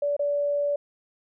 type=tone with dropouts; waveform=sine; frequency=577 Hz; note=D5; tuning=31 cents flat; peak=-22 dBFS; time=0.02-0.76 s; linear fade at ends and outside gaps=5 ms; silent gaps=0.166-0.193 s; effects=none